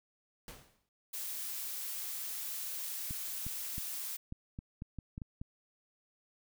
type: noise with exponential decay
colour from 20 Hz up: pink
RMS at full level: -46 dBFS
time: 0.48-0.89 s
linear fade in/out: 1 ms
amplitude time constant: 88 ms
type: noise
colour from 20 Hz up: blue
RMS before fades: -40 dBFS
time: 1.13-4.17 s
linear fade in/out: 10 ms
type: clicks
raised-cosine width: 5 ms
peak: -29 dBFS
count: 10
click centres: 3.109 / 3.466 / 3.781 / 4.324 / 4.589 / 4.821 / 4.987 / 5.179 / 5.218 / 5.415 s
effects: none